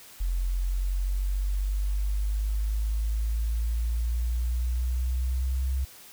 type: exponential sweep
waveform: sine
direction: up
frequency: 43.65 to 66 Hz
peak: -24 dBFS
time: 0.2-5.85 s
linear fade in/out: 10 ms
effects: white hiss -49 dBFS RMS until 6.12 s